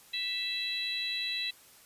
harmonic tone, 659.3 Hz, E5, in tune, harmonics 3 / 4 / 5 / 6, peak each -42 / -37 / -42 / -33 dBFS, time 0.13-1.51 s, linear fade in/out 10 ms, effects white hiss -57 dBFS RMS until 1.85 s + resampled to 32000 Hz

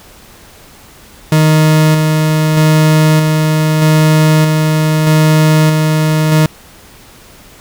40% pulse tone with tremolo, 155.56 Hz, D#3, in tune, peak -5 dBFS, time 1.32-6.46 s, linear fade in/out 2 ms, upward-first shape square, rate 0.8 Hz, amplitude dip 30%, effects pink hiss -39 dBFS RMS until 7.6 s

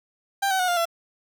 30% pulse tone with pitch steps, 790 / 759.6 / 730.3 / 702.2 / 675.1 Hz, G5 / F#5 / F#5 / F5 / E5, +13 / +45 / -23 / +9 / +41 cents, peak -18 dBFS, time 0.42-0.855 s, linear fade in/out 10 ms, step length 87 ms, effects none

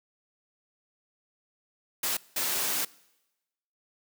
white noise bursts at uneven times, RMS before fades -29 dBFS, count 2, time 2.03-2.17 / 2.36-2.85 s, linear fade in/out 5 ms, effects noise-tail reverb RT60 1.0 s tail -23 dB re dry + high-pass 200 Hz 12 dB/octave

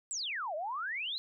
sine exponential two-way sweep, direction down then up, 8170 to 587.3 to 4187 Hz, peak -34 dBFS, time 0.11-1.18 s, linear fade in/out 0 ms, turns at 0.55 s, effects none

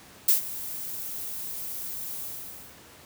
violet noise with ADSR envelope, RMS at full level -18 dBFS, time 0.28-2.79 s, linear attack 7 ms, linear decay 120 ms, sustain -17 dB, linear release 610 ms, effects pink hiss -50 dBFS RMS until 3.05 s + high-pass 80 Hz 12 dB/octave

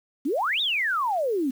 sine exponential two-way sweep, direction up then down, 248 to 3835 to 248 Hz, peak -22 dBFS, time 0.25-1.51 s, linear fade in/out 10 ms, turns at 0.61 s, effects 8-bit

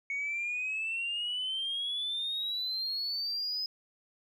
sine exponential sweep, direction up, 2217 to 5080 Hz, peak -30 dBFS, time 0.1-3.66 s, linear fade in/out 2 ms, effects tanh soft clip ceiling -28 dBFS

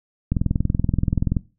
click train, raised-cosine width 5 ms, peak -7 dBFS, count 23, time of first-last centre 0.32-1.368 s, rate 21 Hz, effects noise-tail reverb RT60 0.3 s tail -19 dB re dry

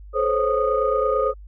sine tone cluster, 430.7 / 515 / 544 / 1235 Hz, A4 / C5 / C#5 / D#6, -37 / -28 / -33 / -13 cents, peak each -23 dBFS, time 0.13-1.34 s, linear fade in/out 50 ms, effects tanh soft clip ceiling -7 dBFS + added 50 Hz sine -38 dBFS peak until 1.47 s

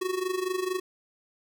square tone with amplitude modulation, 370 Hz, F#4, in tune, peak -25 dBFS, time 0.01-0.8 s, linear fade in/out 10 ms, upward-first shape sine, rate 24.4 Hz, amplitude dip 75%, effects none

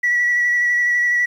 sine tone with vibrato, 1942 Hz, B6, 30 cents flat, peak -13 dBFS, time 0.03-1.26 s, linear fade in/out 10 ms, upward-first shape square, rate 12 Hz, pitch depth 13 cents each way, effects tanh soft clip ceiling -11 dBFS + 8-bit

